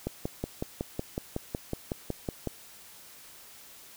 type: click train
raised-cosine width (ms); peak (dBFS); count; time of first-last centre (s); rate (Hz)
2; -17; 14; 0.07-2.473; 5.41
effects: white hiss -51 dBFS RMS until 3.96 s